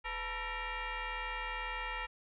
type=tone with frequency modulation; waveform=sine; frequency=502 Hz; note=B4; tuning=28 cents sharp; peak=-36 dBFS; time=0.04-2.07 s; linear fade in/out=20 ms; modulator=461 Hz; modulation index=5; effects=none